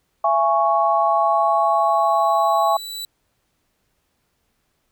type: chord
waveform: sine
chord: C# minor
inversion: first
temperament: equal with one note detuned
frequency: 671.9 / 830.6 / 1108.7 Hz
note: E5 / G#5 / C#6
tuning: +33 / 0 / 0 cents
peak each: -19 dBFS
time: 0.24-2.77 s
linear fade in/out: 5 ms
type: tone with exponential growth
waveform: sawtooth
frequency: 3951 Hz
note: B7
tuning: in tune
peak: -24 dBFS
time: 0.65-3.05 s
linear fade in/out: 2 ms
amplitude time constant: 520 ms
effects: pink hiss -69 dBFS RMS until 4.91 s